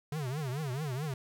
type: tone with vibrato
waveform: square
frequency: 139.9 Hz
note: C#3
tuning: 16 cents sharp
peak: -34 dBFS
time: 0.12-1.14 s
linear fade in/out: 2 ms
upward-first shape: triangle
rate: 4.6 Hz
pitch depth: 260 cents each way
effects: 10-bit